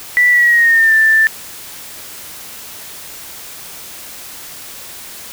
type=tone with pitch glide; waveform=sine; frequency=1966 to 1771.9 Hz; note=B6 to A6; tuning=-8 to +12 cents; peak=-7 dBFS; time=0.17-1.27 s; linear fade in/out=0 ms; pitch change=-180 cents; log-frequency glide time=0.3-0.95 s; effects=white hiss -32 dBFS RMS until 5.32 s